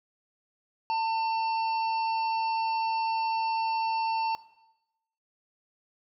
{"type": "harmonic tone", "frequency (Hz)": 898, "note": "A5", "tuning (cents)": 35, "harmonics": [1, 3, 5, 6], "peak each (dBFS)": [-25, -39, -41, -50], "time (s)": [0.9, 4.35], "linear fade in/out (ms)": 0, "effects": ["noise-tail reverb RT60 0.9 s tail -18 dB re dry"]}